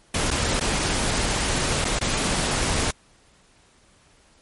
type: noise with dropouts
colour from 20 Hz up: pink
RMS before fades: -23 dBFS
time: 0.14-2.91 s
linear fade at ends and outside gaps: 5 ms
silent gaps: 0.305-0.311 / 0.598-0.608 / 1.845-1.85 / 1.99-2.011 s
effects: pink hiss -57 dBFS RMS until 4.41 s + MP3 48 kbps